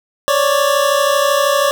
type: tone pair together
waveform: 25% pulse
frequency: 551 / 583.8 Hz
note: C#5 / D5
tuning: -11 / -10 cents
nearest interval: minor second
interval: 101 cents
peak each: -11 dBFS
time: 0.28-1.71 s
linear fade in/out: 0 ms
effects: none